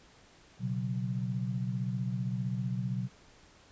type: chord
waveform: sine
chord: B suspended second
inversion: none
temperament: just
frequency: 123.47 / 138.9 / 185.21 Hz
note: B2 / C#3 / F#3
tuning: 0 / +4 / +2 cents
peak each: -33 / -38 / -35 dBFS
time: 0.59-3.09 s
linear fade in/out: 50 ms
effects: pink hiss -59 dBFS RMS until 3.71 s + resampled to 16000 Hz